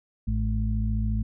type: harmonic tone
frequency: 54.2 Hz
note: A1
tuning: 25 cents flat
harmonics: 1 / 2 / 4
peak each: -25 / -28 / -31 dBFS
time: 0.27-1.23 s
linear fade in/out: 10 ms
effects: none